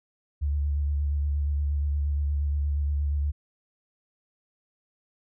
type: tone with vibrato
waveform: sine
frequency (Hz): 72.3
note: D2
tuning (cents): -27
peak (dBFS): -23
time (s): 0.41-3.32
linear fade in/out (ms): 20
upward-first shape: square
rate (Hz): 8.5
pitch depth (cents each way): 24
effects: none